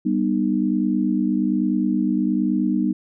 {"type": "chord", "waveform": "sine", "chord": "G augmented", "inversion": "none", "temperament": "just", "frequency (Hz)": [196, 245, 306.2], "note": ["G3", "B3", "D#4"], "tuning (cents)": [0, -14, -28], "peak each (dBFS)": -22, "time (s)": [0.05, 2.93], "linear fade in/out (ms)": 10, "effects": []}